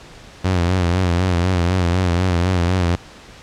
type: tone with vibrato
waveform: sawtooth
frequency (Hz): 89.4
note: F2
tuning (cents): +41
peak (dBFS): -11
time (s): 0.44-2.96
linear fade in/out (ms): 10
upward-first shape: sine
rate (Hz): 4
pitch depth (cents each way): 82
effects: pink hiss -41 dBFS RMS until 3.42 s + low-pass 6000 Hz 12 dB/octave